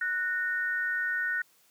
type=tone pair together; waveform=sine; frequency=1480 / 1840.1 Hz; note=F#6 / A#6; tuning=0 / -23 cents; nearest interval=major third; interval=377 cents; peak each=-29 / -31 dBFS; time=0.01-1.42 s; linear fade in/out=5 ms; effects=white hiss -64 dBFS RMS until 1.7 s + high-pass 100 Hz 12 dB/octave